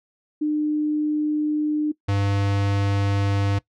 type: tone pair in turn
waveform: sine / square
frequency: 301.8 / 99.87 Hz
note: D4 / G2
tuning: +47 / +33 cents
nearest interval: octave + perfect fifth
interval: 1914 cents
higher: first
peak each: -19 / -20 dBFS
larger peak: first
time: 0.41-1.92 / 2.08-3.59 s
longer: neither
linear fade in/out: 10 ms
effects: noise-tail reverb RT60 0.1 s tail -20 dB re dry + low-pass 5000 Hz 12 dB/octave